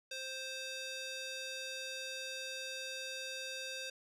square tone with band-pass filter, 525 Hz, C5, 6 cents sharp, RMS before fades -43 dBFS, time 0.11-3.9 s, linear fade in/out 5 ms, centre 4100 Hz, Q 1.2, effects resampled to 32000 Hz + 12-bit

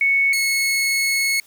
sine / sawtooth tone pair in turn, 2213 / 2189 Hz, C#7 / C#7, -3 / -22 cents, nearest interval unison, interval 19 cents, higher first, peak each -14 dBFS, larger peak neither, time 0.01-0.33 / 0.33-1.4 s, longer second, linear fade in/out 2 ms, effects white hiss -52 dBFS RMS until 1.46 s

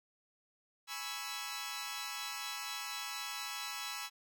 10% pulse chord, C# minor seventh, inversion second, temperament equal, 830.6 / 987.8 / 1108.7 / 1318.5 Hz, G#5 / B5 / C#6 / E6, 0 / 0 / 0 / 0 cents, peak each -38 / -37 / -39 / -35 dBFS, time 0.87-4.1 s, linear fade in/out 50 ms, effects none

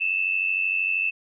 sine tone pair together, 2572 / 2665 Hz, E7 / E7, -43 / +18 cents, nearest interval minor second, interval 61 cents, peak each -26 / -23 dBFS, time 0-1.11 s, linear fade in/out 20 ms, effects none

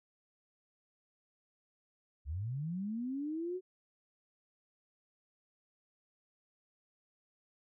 sine linear sweep, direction up, 64.2 to 377 Hz, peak -35 dBFS, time 2.25-3.61 s, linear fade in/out 50 ms, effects none

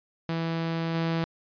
sawtooth tone with level steps, 164.81 Hz, E3, in tune, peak -23 / -21 dBFS, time 0.29-1.24 s, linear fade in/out 0 ms, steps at 0.94 s, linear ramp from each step 10 ms, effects resampled to 11025 Hz

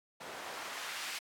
white noise with band-pass filter sweep, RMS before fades -43 dBFS, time 0.2-1.19 s, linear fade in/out 10 ms, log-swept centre 580 to 2400 Hz, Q 0.74, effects AAC 64 kbps

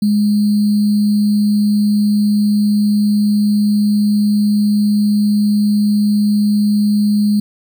sine tone with sample-and-hold, 207.7 Hz, G#3, in tune, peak -10 dBFS, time 0.02-7.4 s, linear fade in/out 5 ms, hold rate 4410 Hz, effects none

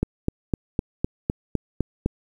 click train, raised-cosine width 3 ms, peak -8 dBFS, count 9, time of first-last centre 0.03-2.06 s, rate 3.94 Hz, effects 8-bit

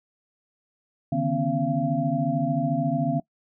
sine tone cluster, 142.9 / 156.6 / 242.9 / 271.7 / 682 Hz, D3 / D#3 / B3 / C#4 / F5, -47 / +11 / -29 / -35 / -41 cents, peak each -28 dBFS, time 1.12-3.2 s, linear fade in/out 5 ms, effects noise-tail reverb RT60 0.1 s tail -22 dB re dry

